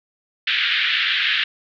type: band-pass noise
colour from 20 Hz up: white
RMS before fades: -20 dBFS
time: 0.47-1.44 s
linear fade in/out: 5 ms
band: 1500 to 3700 Hz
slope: 48 dB/octave
effects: none